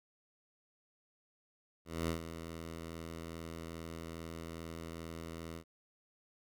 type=tone with ADSR envelope; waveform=10% pulse; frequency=82.41 Hz; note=E2; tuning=in tune; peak=-24 dBFS; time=1.85-5.64 s; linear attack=230 ms; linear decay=120 ms; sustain=-11 dB; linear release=74 ms; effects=none